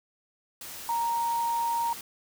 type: tone in noise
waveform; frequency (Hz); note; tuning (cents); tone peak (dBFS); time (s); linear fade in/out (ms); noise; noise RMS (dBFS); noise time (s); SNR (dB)
sine; 933; A#5; +1; -25; 0.89-1.93; 2; white; -41; 0.61-2.01; +13
effects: none